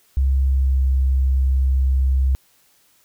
sine tone with pitch glide, 67 to 66.04 Hz, C2 to C2, +42 to +17 cents, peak -14 dBFS, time 0.17-2.35 s, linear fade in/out 0 ms, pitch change -25 cents, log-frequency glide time 0.41-0.84 s, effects white hiss -58 dBFS RMS until 3.04 s

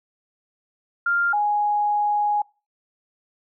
sine tone pair in turn, 1396.9 / 830.6 Hz, F6 / G#5, 0 / 0 cents, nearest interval major sixth, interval 900 cents, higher first, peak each -18 dBFS, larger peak neither, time 1.06-1.33 / 1.33-2.42 s, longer second, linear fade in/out 5 ms, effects noise-tail reverb RT60 0.3 s tail -23 dB re dry

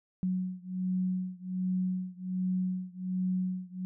sine beating tone pair, 183.8 / 185.1 Hz, F#3 / F#3, -11 / +1 cents, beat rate 1.3 Hz, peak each -32 / -33 dBFS, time 0.23-3.85 s, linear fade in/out 0 ms, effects none

